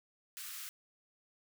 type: high-pass noise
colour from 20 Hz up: white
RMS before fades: -45 dBFS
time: 0.37-0.69 s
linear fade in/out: 0 ms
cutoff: 1200 Hz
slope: 48 dB/octave
effects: none